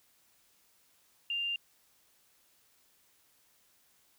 sine tone, 2794 Hz, F7, in tune, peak -31 dBFS, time 1.3-1.56 s, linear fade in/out 2 ms, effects white hiss -68 dBFS RMS until 4.18 s

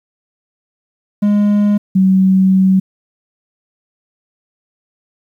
triangle / sine tone pair in turn, 206.2 / 189.43 Hz, G#3 / F#3, -12 / +41 cents, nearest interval minor second, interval 147 cents, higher first, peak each -7 dBFS, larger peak neither, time 1.22-1.78 / 1.95-2.8 s, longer second, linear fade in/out 10 ms, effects 8-bit

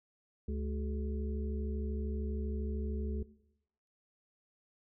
harmonic tone with a mistuned harmonic, 71.5 Hz, D2, 46 cents flat, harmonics 1 / 3 / 5 / 6, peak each -35 / -40 / -46 / -46 dBFS, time 0.48-3.23 s, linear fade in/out 5 ms, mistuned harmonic 5, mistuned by +88 cents, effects noise-tail reverb RT60 0.8 s tail -18 dB re dry

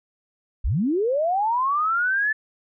sine linear sweep, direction up, 32 to 1760 Hz, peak -19 dBFS, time 0.64-2.33 s, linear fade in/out 10 ms, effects none

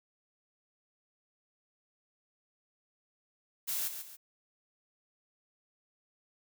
blue noise with echo, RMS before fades -34 dBFS, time 3.67-3.89 s, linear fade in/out 20 ms, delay 140 ms, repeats 2, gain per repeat -8 dB, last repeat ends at 4.17 s, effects none

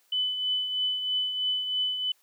sine tone with tremolo, 3000 Hz, F#7, 23 cents sharp, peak -23 dBFS, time 0.12-2.12 s, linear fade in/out 5 ms, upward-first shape triangle, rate 3.1 Hz, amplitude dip 55%, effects white hiss -66 dBFS RMS until 2.22 s + high-pass 400 Hz 12 dB/octave

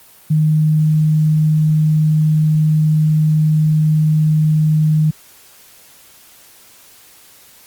sine tone, 154.7 Hz, D#3, 10 cents flat, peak -10 dBFS, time 0.3-5.11 s, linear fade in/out 10 ms, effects white hiss -45 dBFS RMS until 7.66 s + Opus 32 kbps

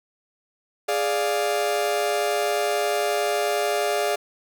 40% pulse chord, D diminished, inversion second, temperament equal, 415.3 / 587.3 / 698.5 Hz, Ab4 / D5 / F5, 0 / 0 / 0 cents, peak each -25 dBFS, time 0.88-4.16 s, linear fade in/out 10 ms, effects none

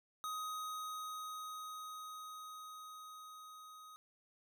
square tone with level ramp, 1255 Hz, D#6, 15 cents sharp, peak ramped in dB -40 to -54 dBFS, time 0.24-3.96 s, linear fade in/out 0 ms, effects none

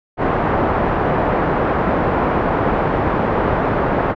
white low-pass noise, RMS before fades -17 dBFS, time 0.17-4.15 s, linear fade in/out 50 ms, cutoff 910 Hz, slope 12 dB/octave, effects low-pass 2000 Hz 12 dB/octave

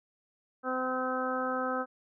harmonic tone, 256.9 Hz, C4, 32 cents flat, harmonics 1 / 2 / 3 / 4 / 5 / 6, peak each -36 / -34 / -38 / -41 / -34 / -39 dBFS, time 0.63-1.86 s, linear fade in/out 50 ms, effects none

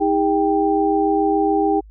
sine tone cluster, 317.3 / 404.3 / 787 Hz, D#4 / G#4 / G5, +34 / -46 / +7 cents, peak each -19 dBFS, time 0-1.81 s, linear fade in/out 20 ms, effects added 52 Hz sine -40 dBFS peak until 1.9 s

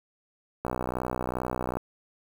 click train, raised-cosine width 1 ms, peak -15 dBFS, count 71, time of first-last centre 0.65-1.77 s, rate 62.5 Hz, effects 7-bit

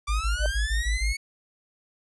sawtooth linear sweep, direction up, 1162 to 2231 Hz, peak -26 dBFS, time 0.07-1.17 s, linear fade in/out 10 ms
sine tone bursts, 53.3 Hz, G#1, 46 cents sharp, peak -22 dBFS, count 7, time 0.08-1.134 s, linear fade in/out 20 ms, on 130 ms, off 24 ms
sine tone with exponential growth, 606 Hz, D#5, 46 cents flat, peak -22 dBFS, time 0.35-0.46 s, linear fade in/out 1 ms, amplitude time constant 23 ms
effects resampled to 24000 Hz

